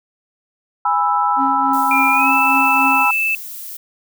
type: chord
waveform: sine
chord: E major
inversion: first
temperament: just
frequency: 824.1 / 988.9 / 1318.5 Hz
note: G#5 / B5 / E6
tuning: -14 / +2 / 0 cents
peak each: -18 dBFS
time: 0.85-3.11 s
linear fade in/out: 5 ms
type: tone with tremolo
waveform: triangle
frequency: 270 Hz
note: C#4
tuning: 45 cents flat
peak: -17 dBFS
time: 1.36-3.06 s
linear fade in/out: 50 ms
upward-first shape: triangle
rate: 3.5 Hz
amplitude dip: 65%
type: noise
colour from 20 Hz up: violet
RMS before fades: -31 dBFS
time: 1.73-3.77 s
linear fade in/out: 5 ms
type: tone with pitch glide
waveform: sine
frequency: 2388 to 2634 Hz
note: D7 to E7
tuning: +28 to -2 cents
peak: -15 dBFS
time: 1.91-3.35 s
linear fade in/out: 2 ms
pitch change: +170 cents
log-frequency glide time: 2.11-2.32 s
effects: none